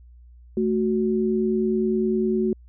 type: tone pair together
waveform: sine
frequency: 219.8 / 370 Hz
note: A3 / F#4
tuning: -2 / 0 cents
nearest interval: major sixth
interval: 902 cents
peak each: -22 dBFS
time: 0.57-2.53 s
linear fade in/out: 2 ms
effects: added 60 Hz sine -45 dBFS peak until 2.68 s